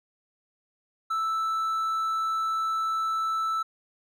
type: tone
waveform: triangle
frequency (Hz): 1318.5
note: E6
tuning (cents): 0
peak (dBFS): -23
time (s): 1.1-3.63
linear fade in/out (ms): 10
effects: none